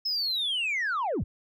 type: linear sweep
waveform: sine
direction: down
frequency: 5250 to 30.92 Hz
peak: -24 dBFS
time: 0.05-1.24 s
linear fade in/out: 10 ms
effects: tanh soft clip ceiling -24 dBFS